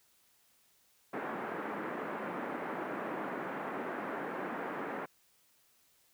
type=band-pass noise; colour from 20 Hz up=pink; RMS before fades=-39 dBFS; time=1.13-5.06 s; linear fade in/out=10 ms; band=220 to 1800 Hz; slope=24 dB/octave; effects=white hiss -69 dBFS RMS until 6.13 s